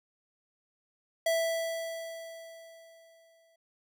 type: tone with exponential decay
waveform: square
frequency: 659.3 Hz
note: E5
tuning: in tune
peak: -25 dBFS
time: 1.26-3.56 s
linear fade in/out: 5 ms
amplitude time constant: 500 ms
effects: none